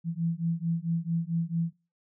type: beating tone pair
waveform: sine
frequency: 164.81 / 169.31 Hz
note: E3 / E3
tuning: 0 / +47 cents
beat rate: 4.5 Hz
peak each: -30 dBFS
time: 0.04-1.73 s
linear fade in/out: 50 ms
effects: noise-tail reverb RT60 0.3 s tail -19 dB re dry